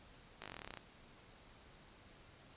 slowing click train, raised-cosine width 0.3 ms, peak -30 dBFS, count 15, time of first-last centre 0.42-0.773 s, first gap 18 ms, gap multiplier 1.05, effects pink hiss -61 dBFS RMS until 2.56 s + resampled to 8000 Hz

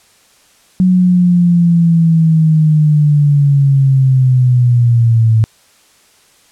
sine linear sweep, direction down, 185 to 110 Hz, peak -6 dBFS, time 0.8-5.44 s, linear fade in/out 0 ms, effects white hiss -49 dBFS RMS until 6.51 s + low-pass 10000 Hz 12 dB/octave

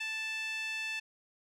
5% pulse tone with band-pass filter, 880 Hz, A5, in tune, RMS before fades -37 dBFS, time 0-1 s, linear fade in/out 10 ms, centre 2300 Hz, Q 8.4, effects none

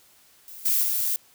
violet noise with level steps, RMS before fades -42 / -22 / -25 dBFS, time 0.48-1.16 s, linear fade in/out 0 ms, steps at 0.65 / 0.83 s, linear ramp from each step 10 ms, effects white hiss -57 dBFS RMS until 1.34 s

